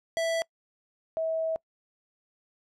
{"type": "tone pair in turn", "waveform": ["square", "sine"], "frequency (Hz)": [659.3, 646.1], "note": ["E5", "E5"], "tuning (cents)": [0, -35], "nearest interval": "unison", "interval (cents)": 35, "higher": "first", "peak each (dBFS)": -26, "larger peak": "neither", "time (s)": [[0.17, 0.42], [1.17, 1.56]], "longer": "second", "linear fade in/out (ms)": 0, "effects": ["noise-tail reverb RT60 0.1 s tail -25 dB re dry", "low-pass 9000 Hz 12 dB/octave"]}